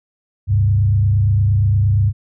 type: tone with frequency modulation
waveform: sine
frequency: 100.8 Hz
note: G2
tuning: 49 cents sharp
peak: -11 dBFS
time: 0.47-2.13 s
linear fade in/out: 50 ms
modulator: 28.6 Hz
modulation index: 0.66
effects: none